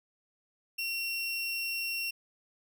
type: tone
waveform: 30% pulse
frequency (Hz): 2731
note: F7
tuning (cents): -39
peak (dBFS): -29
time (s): 0.78-2.11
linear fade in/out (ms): 10
effects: none